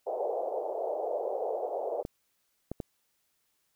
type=band-pass noise; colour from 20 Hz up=white; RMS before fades=-33 dBFS; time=0.06-2.03 s; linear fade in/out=10 ms; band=420 to 730 Hz; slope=48 dB/octave
type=clicks; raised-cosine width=2 ms; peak=-21 dBFS; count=3; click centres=2.051 / 2.716 / 2.802 s
effects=white hiss -75 dBFS RMS until 3.75 s